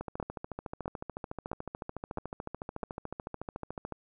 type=two click trains; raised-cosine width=1 ms; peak=-23 / -20 dBFS; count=55 / 5; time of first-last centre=0.01-3.923 / 0.2-2.832 s; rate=13.8 / 1.52 Hz; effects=none